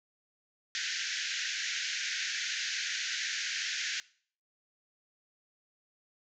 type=band-pass noise; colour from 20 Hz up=pink; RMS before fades=-35 dBFS; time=0.75-4 s; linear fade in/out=0 ms; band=1500 to 6900 Hz; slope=96 dB/octave; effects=noise-tail reverb RT60 0.5 s tail -21 dB re dry